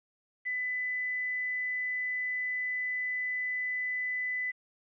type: tone with quantisation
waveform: sine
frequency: 2000 Hz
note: B6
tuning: 21 cents sharp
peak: -30 dBFS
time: 0.45-4.52 s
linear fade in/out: 20 ms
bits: 9
effects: resampled to 8000 Hz